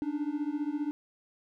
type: beating tone pair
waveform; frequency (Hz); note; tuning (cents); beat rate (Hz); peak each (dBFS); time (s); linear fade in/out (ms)
triangle; 287.6 / 302.6; D4 / D#4; -36 / -48; 15; -31; 0.02-0.91; 0
effects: none